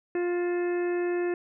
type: harmonic tone with a mistuned harmonic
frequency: 351.7 Hz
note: F4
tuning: 12 cents sharp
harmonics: 1 / 2 / 3 / 4 / 5 / 6 / 7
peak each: -25 / -39 / -46 / -46 / -40 / -48 / -46 dBFS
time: 0.15-1.34 s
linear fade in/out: 2 ms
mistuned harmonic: 7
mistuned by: +77 cents
effects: none